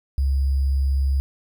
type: tone with sample-and-hold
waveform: sine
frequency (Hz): 68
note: C#2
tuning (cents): -33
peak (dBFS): -17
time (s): 0.18-1.2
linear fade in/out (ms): 0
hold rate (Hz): 4900
effects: none